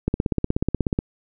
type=click train; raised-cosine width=3 ms; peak=-7 dBFS; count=16; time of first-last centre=0.08-0.989 s; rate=16.5 Hz; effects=none